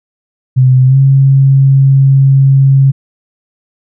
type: tone with pitch glide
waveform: sine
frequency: 128.9 to 135.94 Hz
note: C3 to C#3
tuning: -26 to -33 cents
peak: -3 dBFS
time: 0.56-2.92 s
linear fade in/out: 20 ms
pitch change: +93 cents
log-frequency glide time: 0.86-0.97 s
effects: none